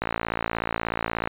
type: click train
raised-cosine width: 0.5 ms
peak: -10 dBFS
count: 72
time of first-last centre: 0.02-1.274 s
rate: 56.6 Hz
effects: resampled to 8000 Hz